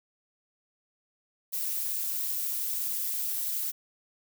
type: noise with amplitude modulation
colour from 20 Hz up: violet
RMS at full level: -28 dBFS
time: 1.52-3.72 s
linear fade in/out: 20 ms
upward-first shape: sine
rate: 279 Hz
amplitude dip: 75%
effects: none